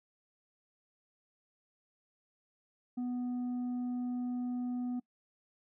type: tone with tanh clipping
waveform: sine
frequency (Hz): 246.9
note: B3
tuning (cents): 0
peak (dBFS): -34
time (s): 2.97-5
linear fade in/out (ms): 10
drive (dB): 4
effects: noise-tail reverb RT60 0.1 s tail -23 dB re dry